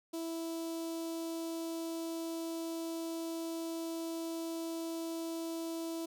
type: tone with notch filter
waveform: sawtooth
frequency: 329.4 Hz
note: E4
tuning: 1 cent flat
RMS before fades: -39 dBFS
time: 0.13-6.06 s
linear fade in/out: 10 ms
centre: 1800 Hz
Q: 0.51
effects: none